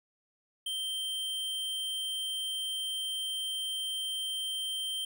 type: tone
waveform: square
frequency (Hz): 3136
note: G7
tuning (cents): 0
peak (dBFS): -33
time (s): 0.66-5.05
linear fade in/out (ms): 5
effects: none